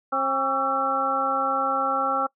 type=harmonic tone with a mistuned harmonic; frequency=268 Hz; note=C4; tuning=42 cents sharp; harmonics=1 / 2 / 3 / 4 / 5; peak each=-34 / -29 / -27 / -29 / -24 dBFS; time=0.12-2.27 s; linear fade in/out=10 ms; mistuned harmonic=4; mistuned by=+92 cents; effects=noise-tail reverb RT60 0.1 s tail -23 dB re dry